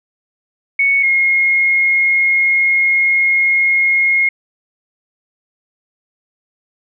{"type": "tone pair in turn", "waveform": "sine", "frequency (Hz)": [2217, 2151], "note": ["C#7", "C7"], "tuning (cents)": [0, 47], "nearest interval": "minor second", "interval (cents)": 53, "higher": "first", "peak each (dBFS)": -10, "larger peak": "neither", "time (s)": [[0.79, 1.03], [1.03, 4.29]], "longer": "second", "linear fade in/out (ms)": 5, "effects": []}